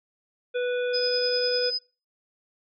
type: harmonic tone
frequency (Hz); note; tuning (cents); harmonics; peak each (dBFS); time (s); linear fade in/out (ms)
493; B4; -3; 1 / 3 / 5 / 7; -24 / -34 / -38 / -41; 0.54-1.71; 20
type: tone with tremolo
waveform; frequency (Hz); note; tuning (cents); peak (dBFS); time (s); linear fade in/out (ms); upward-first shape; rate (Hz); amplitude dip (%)
sine; 5020; D#8; +15; -24; 0.93-1.79; 20; sine; 10; 40
effects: noise-tail reverb RT60 0.3 s tail -18 dB re dry